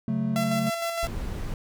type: chord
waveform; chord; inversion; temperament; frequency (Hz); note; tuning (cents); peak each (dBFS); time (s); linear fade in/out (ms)
triangle; F# minor; second; equal; 138.59 / 185 / 220; C#3 / F#3 / A3; 0 / 0 / 0; -28 / -29 / -24; 0.08-0.7; 2
type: tone with tremolo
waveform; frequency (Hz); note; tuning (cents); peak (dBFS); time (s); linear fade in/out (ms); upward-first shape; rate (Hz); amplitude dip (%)
sawtooth; 674; E5; +38; -22; 0.36-1.07; 0; square; 6.5; 35
type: noise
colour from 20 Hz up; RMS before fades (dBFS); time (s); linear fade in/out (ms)
brown; -31; 1.03-1.54; 2
effects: none